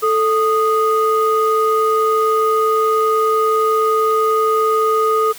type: tone pair together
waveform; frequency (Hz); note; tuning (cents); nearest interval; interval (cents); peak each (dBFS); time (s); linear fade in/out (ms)
sine; 440 / 1238.8; A4 / D#6; 0 / -8; octave + tritone; 1792; -14; 0.02-5.33; 20
effects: tanh soft clip ceiling -7 dBFS + white hiss -36 dBFS RMS until 5.38 s